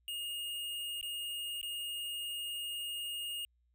square tone with dropouts, 2848 Hz, F7, 33 cents sharp, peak -38 dBFS, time 0.08-3.45 s, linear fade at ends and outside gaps 1 ms, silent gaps 1.012-1.028 / 1.614-1.629 s, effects added 60 Hz sine -70 dBFS peak until 3.74 s

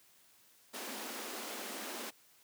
pink high-pass noise, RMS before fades -43 dBFS, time 0.73-2.11 s, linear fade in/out 20 ms, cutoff 210 Hz, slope 96 dB/octave, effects white hiss -65 dBFS RMS until 2.43 s + high-pass 80 Hz 12 dB/octave

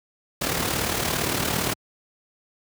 pink noise with amplitude modulation, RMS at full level -22 dBFS, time 0.41-1.74 s, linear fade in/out 10 ms, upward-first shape sine, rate 37.5 Hz, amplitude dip 55%, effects high-pass 80 Hz 12 dB/octave

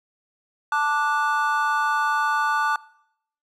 triangle chord, D major, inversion second, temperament just, 881 / 1174.7 / 1468.3 Hz, A5 / D6 / F#6, +2 / 0 / -14 cents, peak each -22 dBFS, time 0.72-2.76 s, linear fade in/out 2 ms, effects noise-tail reverb RT60 0.7 s tail -21 dB re dry

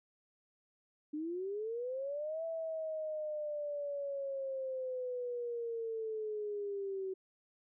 sine linear two-way sweep, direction up then down, 293.7 to 659.3 to 376.5 Hz, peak -36 dBFS, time 1.13-7.14 s, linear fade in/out 10 ms, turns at 2.44 s, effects none

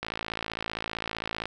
click train, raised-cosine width 0.3 ms, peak -15 dBFS, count 80, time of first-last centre 0.03-1.456 s, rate 55.4 Hz, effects none

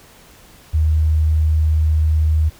sine tone, 78 Hz, D#2, 5 cents sharp, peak -12 dBFS, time 0.73-2.5 s, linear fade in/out 20 ms, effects pink hiss -46 dBFS RMS until 2.59 s

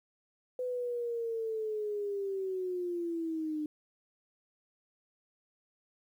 sine linear sweep, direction down, 505 to 300.2 Hz, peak -32 dBFS, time 0.59-3.66 s, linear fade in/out 2 ms, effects 11-bit

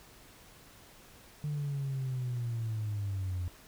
sine linear sweep, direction down, 150 to 87.31 Hz, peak -30 dBFS, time 1.44-3.48 s, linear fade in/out 0 ms, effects tanh soft clip ceiling -29 dBFS + pink hiss -56 dBFS RMS until 3.67 s

